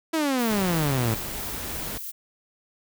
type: exponential sweep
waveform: sawtooth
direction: down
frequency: 331.5 to 106.2 Hz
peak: -18 dBFS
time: 0.13-1.15 s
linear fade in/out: 10 ms
type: noise with tremolo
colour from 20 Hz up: violet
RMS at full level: -34 dBFS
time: 0.38-2.12 s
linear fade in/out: 20 ms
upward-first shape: triangle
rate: 3 Hz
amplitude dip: 30%
type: noise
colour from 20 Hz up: pink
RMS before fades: -35 dBFS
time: 0.5-1.98 s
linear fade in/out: 5 ms
effects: none